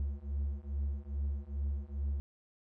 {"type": "beating tone pair", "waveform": "triangle", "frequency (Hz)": [69.3, 71.7], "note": ["C#2", "D2"], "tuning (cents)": [0, -41], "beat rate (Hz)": 2.4, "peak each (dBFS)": [-35, -34], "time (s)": [0, 2.2], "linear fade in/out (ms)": 0, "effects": []}